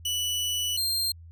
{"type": "tone pair in turn", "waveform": "sawtooth", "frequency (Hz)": [2960, 4186], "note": ["F#7", "C8"], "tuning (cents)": [0, 0], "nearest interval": "tritone", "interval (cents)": 600, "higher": "second", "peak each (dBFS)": [-23, -22], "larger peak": "second", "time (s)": [[0.05, 0.77], [0.77, 1.12]], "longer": "first", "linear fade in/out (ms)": 5, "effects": ["added 83 Hz sine -44 dBFS peak until 1.31 s"]}